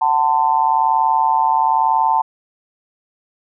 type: tone with amplitude modulation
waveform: sine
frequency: 890 Hz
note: A5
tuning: 20 cents sharp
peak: -8 dBFS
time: 0.01-2.22 s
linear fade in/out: 10 ms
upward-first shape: sine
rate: 141 Hz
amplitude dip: 95%
effects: none